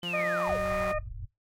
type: linear sweep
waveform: sine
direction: down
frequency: 3100 to 329.6 Hz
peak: -31 dBFS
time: 0.02-0.59 s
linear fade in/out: 50 ms
type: tone with pitch glide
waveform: sawtooth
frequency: 174.61 to 188.23 Hz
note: F3 to F#3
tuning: 0 to +30 cents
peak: -32 dBFS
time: 0.03-0.92 s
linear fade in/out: 2 ms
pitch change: +130 cents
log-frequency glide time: 0.41-0.55 s
type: harmonic tone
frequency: 612 Hz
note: D#5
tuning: 29 cents flat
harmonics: 1 / 2 / 3 / 4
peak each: -29 / -35 / -39 / -41 dBFS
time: 0.13-0.99 s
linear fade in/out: 10 ms
type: low-pass noise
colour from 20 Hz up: pink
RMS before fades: -39 dBFS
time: 0.47-1.26 s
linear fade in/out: 10 ms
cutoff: 120 Hz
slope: 96 dB/octave
effects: noise-tail reverb RT60 0.2 s tail -22 dB re dry + AAC 48 kbps